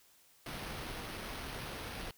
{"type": "noise with sample-and-hold", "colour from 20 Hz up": "pink", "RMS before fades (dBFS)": -43, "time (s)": [0.46, 2.11], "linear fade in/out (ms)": 2, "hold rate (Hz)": 7350, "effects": ["white hiss -65 dBFS RMS until 2.17 s"]}